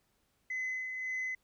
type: tone with tremolo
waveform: sine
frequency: 2031 Hz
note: B6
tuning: 48 cents sharp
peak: -31 dBFS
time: 0.5-1.35 s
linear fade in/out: 5 ms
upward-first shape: sine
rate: 1.8 Hz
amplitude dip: 45%
effects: tanh soft clip ceiling -31 dBFS + pink hiss -75 dBFS RMS until 1.43 s